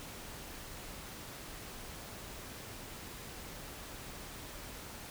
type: silence
effects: pink hiss -47 dBFS RMS until 5.1 s